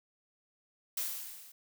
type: noise with level ramp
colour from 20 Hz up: blue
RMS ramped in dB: -33 to -55 dBFS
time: 0.97-1.52 s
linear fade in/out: 5 ms
effects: none